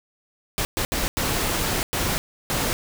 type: noise bursts at uneven times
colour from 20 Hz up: pink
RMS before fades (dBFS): -24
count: 6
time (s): 0.58-0.65 / 0.77-0.85 / 0.92-1.08 / 1.17-1.83 / 1.93-2.18 / 2.5-2.73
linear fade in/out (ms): 0
effects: none